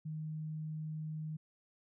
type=tone; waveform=sine; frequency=155.56 Hz; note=D#3; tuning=in tune; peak=-38 dBFS; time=0.05-1.37 s; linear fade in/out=10 ms; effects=none